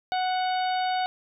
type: harmonic tone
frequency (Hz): 740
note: F#5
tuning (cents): 0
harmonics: 1 / 2 / 3 / 4 / 5 / 6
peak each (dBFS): -24 / -35 / -39 / -39 / -39 / -41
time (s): 0.12-1.06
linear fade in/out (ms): 0
effects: none